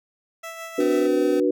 15% pulse tone with tremolo, 659.3 Hz, E5, in tune, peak -26 dBFS, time 0.43-1.07 s, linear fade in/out 10 ms, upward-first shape sine, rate 6.2 Hz, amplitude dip 40%
sine chord, B minor, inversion first, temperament equal with one note detuned, 293.7 / 370 / 486 Hz, D4 / F#4 / B4, 0 / 0 / -28 cents, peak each -22 dBFS, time 0.78-1.51 s, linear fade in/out 5 ms
25% pulse tone, 255.8 Hz, C4, 39 cents flat, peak -25 dBFS, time 0.8-1.4 s, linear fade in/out 2 ms
effects none

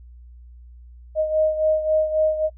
sine beating tone pair, 622.3 / 626 Hz, D#5 / D#5, 0 / +10 cents, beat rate 3.7 Hz, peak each -18 / -24 dBFS, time 1.15-2.5 s, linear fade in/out 50 ms, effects noise-tail reverb RT60 0.1 s tail -25 dB re dry + added 60 Hz sine -41 dBFS peak until 2.57 s

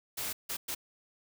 white noise bursts at uneven times, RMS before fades -36 dBFS, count 3, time 0.17-0.33 / 0.49-0.57 / 0.68-0.75 s, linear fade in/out 10 ms, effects none

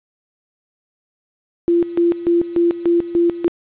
sine tone with tremolo, 342.7 Hz, F4, 33 cents flat, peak -11 dBFS, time 1.68-3.48 s, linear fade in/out 0 ms, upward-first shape square, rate 3.4 Hz, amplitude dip 80%, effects resampled to 8000 Hz + 8-bit

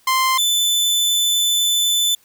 sawtooth tone pair in turn, 1044 / 3512 Hz, C6 / A7, -4 / -4 cents, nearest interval octave + major sixth, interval 2100 cents, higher second, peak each -11 / -12 dBFS, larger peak first, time 0.07-0.38 / 0.38-2.15 s, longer second, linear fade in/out 5 ms, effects white hiss -56 dBFS RMS until 2.24 s

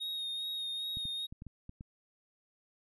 triangle tone with vibrato, 3729 Hz, A#7, in tune, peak -34 dBFS, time 0-1.27 s, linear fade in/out 20 ms, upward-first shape sine, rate 2.5 Hz, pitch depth 22 cents each way
clicks, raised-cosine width 5 ms, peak -33 dBFS, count 7, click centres 0.971 / 1.054 / 1.325 / 1.421 / 1.467 / 1.694 / 1.809 s
effects none

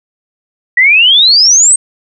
sine exponential sweep, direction up, 1907 to 8500 Hz, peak -3 dBFS, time 0.77-1.76 s, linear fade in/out 5 ms, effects none

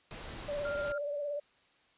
pink noise, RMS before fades -44 dBFS, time 0.11-0.92 s, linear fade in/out 0 ms
sine tone with vibrato, 580 Hz, D5, 22 cents flat, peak -33 dBFS, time 0.48-1.4 s, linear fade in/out 10 ms, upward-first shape triangle, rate 17 Hz, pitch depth 47 cents each way
sine tone, 1396.9 Hz, F6, in tune, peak -38 dBFS, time 0.65-0.98 s, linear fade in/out 2 ms
effects white hiss -67 dBFS RMS until 1.97 s + resampled to 8000 Hz

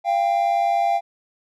triangle tone pair together, 691 / 790.7 Hz, F5 / G5, -19 / +15 cents, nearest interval major second, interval 234 cents, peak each -18 dBFS, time 0.04-1.01 s, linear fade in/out 50 ms, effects none

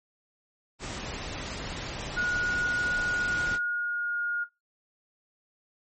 pink noise, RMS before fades -36 dBFS, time 0.79-3.59 s, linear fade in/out 50 ms
sine tone with pitch glide, 1447 to 1426.3 Hz, F#6 to F6, -39 to +36 cents, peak -25 dBFS, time 2.16-4.45 s, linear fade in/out 20 ms, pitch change -25 cents, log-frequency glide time 3.12-4.19 s
effects noise-tail reverb RT60 0.2 s tail -18 dB re dry + MP3 32 kbps

